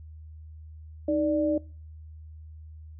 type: tone pair together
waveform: sine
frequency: 311.1 / 587.3 Hz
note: D#4 / D5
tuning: 0 / 0 cents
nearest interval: major seventh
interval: 1100 cents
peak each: -25 dBFS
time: 1.08-1.58 s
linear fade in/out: 5 ms
effects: noise-tail reverb RT60 0.4 s tail -23 dB re dry + added 78 Hz sine -42 dBFS peak until 2.99 s